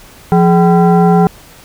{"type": "tone with frequency modulation", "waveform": "sine", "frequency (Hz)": 174.61, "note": "F3", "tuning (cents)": 0, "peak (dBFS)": -5, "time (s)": [0.32, 1.27], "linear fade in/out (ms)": 0, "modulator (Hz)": 595, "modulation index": 1, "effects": ["pink hiss -39 dBFS RMS until 1.64 s"]}